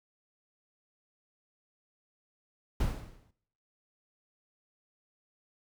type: noise with exponential decay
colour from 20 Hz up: brown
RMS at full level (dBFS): -27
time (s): 2.8-3.31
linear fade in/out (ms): 5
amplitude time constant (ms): 110
effects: noise-tail reverb RT60 0.7 s tail -20 dB re dry